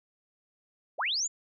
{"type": "linear sweep", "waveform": "sine", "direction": "up", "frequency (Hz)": [392, 7340], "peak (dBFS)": -27, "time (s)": [0.98, 1.28], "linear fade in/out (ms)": 20, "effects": []}